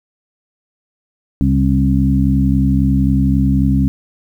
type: harmonic tone with a mistuned harmonic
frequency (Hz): 67.4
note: C#2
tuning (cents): -48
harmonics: 1 / 2 / 3 / 4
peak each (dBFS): -16 / -16 / -16 / -16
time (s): 1.41-3.88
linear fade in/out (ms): 0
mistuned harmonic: 3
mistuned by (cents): -31
effects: 8-bit